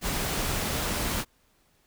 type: noise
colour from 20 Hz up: pink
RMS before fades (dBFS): -29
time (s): 0.01-1.25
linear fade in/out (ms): 50
effects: pink hiss -66 dBFS RMS until 1.86 s